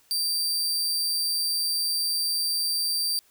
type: tone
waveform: sawtooth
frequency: 4684 Hz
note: D8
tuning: 5 cents flat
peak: -21 dBFS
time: 0.11-3.19 s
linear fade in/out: 0 ms
effects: white hiss -61 dBFS RMS until 3.3 s